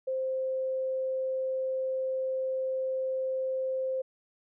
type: tone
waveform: sine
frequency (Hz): 523.3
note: C5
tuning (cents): 0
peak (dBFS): -28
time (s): 0.07-4.02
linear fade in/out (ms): 10
effects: none